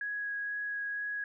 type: tone with vibrato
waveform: sine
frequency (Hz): 1661.2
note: G#6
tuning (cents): 0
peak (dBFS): -33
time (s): 0.01-1.24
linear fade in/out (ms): 2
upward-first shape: sine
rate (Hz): 2.1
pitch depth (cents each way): 8
effects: none